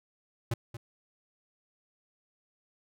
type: tone with echo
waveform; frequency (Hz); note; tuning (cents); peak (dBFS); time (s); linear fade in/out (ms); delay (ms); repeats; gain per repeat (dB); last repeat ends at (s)
square; 116.54; A#2; 0; -28; 0.51-0.54; 5; 230; 1; -11; 0.77
effects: none